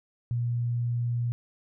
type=tone; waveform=sine; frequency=119.6 Hz; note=A#2; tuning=45 cents sharp; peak=-25 dBFS; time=0.31-1.32 s; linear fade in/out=0 ms; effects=none